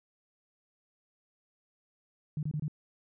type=tone bursts; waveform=sine; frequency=150.9 Hz; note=D3; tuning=47 cents sharp; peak=-30 dBFS; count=4; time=2.37-2.681 s; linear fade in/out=2 ms; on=59 ms; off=25 ms; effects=none